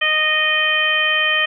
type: harmonic tone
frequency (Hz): 619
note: D#5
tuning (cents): -9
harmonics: 1 / 2 / 3 / 4 / 5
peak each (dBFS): -27 / -25 / -18 / -20 / -20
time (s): 0.01-1.46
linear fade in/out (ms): 10
effects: none